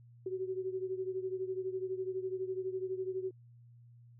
sine beating tone pair, 373.1 / 385.1 Hz, F#4 / G4, +14 / -31 cents, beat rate 12 Hz, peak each -36 / -40 dBFS, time 0.26-3.31 s, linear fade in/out 5 ms, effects added 119 Hz sine -55 dBFS peak until 4.19 s

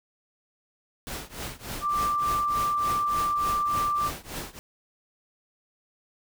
pink noise with tremolo, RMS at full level -33 dBFS, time 1.07-4.59 s, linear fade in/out 0 ms, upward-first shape triangle, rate 3.4 Hz, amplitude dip 95%
sine tone, 1179 Hz, D6, 6 cents sharp, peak -23 dBFS, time 1.81-4.11 s, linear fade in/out 50 ms
effects none

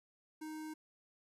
square tone with notch filter, 311.1 Hz, D#4, in tune, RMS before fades -45 dBFS, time 0.41-0.74 s, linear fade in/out 10 ms, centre 3200 Hz, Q 1.5, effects resampled to 32000 Hz + 13-bit

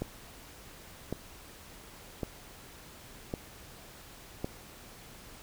click train, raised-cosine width 2 ms, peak -19 dBFS, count 5, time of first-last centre 0.02-4.445 s, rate 0.904 Hz, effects pink hiss -51 dBFS RMS until 5.42 s

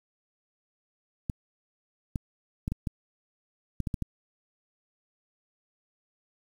clicks, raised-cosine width 5 ms, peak -17 dBFS, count 9, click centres 1.298 / 2.158 / 2.679 / 2.72 / 2.872 / 3.803 / 3.872 / 3.942 / 4.023 s, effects 8-bit

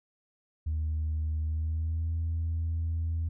sine tone with pitch glide, 77.9 to 82.1 Hz, D#2 to E2, +3 to -6 cents, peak -26 dBFS, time 0.66-3.29 s, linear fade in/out 10 ms, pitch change +91 cents, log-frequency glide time 1.44-2.11 s, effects tanh soft clip ceiling -25 dBFS

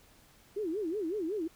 sine tone with vibrato, 370 Hz, F#4, in tune, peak -31 dBFS, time 0.56-1.48 s, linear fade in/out 10 ms, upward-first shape sine, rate 5.4 Hz, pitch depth 280 cents each way, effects pink hiss -61 dBFS RMS until 1.55 s

